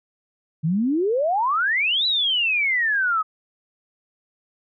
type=exponential two-way sweep; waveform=sine; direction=up then down; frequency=148.8 to 4008 to 1246 Hz; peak=-18 dBFS; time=0.63-3.23 s; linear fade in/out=20 ms; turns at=2.06 s; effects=none